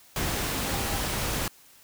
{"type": "tone in noise", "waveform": "sine", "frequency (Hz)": 798, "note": "G5", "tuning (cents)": 31, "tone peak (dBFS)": -40, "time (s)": [0.64, 0.97], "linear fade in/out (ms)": 2, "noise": "pink", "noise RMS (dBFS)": -29, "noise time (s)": [0.16, 1.48], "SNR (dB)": -14, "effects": ["white hiss -55 dBFS RMS until 1.83 s"]}